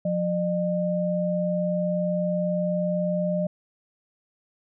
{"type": "tone pair together", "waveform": "sine", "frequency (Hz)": [177.89, 606], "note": ["F3", "D#5"], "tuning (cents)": [32, -46], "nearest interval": "octave + major sixth", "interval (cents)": 2122, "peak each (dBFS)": -25, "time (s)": [0.05, 3.47], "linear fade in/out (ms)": 5, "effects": []}